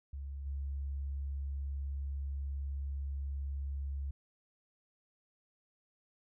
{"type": "tone with level steps", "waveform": "sine", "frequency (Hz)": 69.4, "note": "C#2", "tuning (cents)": 3, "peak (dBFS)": [-39, -35], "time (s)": [0.13, 4.11], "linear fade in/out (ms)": 5, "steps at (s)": 0.45, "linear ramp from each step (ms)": 20, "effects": []}